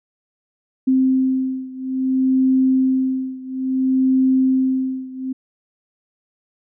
sine beating tone pair, 261.2 / 261.79 Hz, C4 / C4, -3 / +1 cents, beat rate 0.59 Hz, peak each -17 / -19 dBFS, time 0.87-5.33 s, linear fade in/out 10 ms, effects none

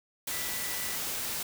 sine tone in noise, 1975.5 Hz, B6, in tune, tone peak -42 dBFS, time 0.31-0.96 s, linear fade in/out 5 ms, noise white, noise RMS -34 dBFS, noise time 0.27-1.43 s, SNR -11 dB, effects none

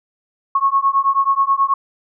sine beating tone pair, 1092 / 1101.3 Hz, C#6 / C#6, -26 / -12 cents, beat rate 9.3 Hz, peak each -16 dBFS, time 0.55-1.74 s, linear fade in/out 5 ms, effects none

